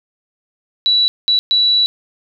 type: tone bursts at uneven times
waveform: sine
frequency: 3935 Hz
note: B7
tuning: 7 cents flat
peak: -10 dBFS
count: 3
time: 0.86-1.08 / 1.28-1.39 / 1.51-1.86 s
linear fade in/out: 0 ms
effects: none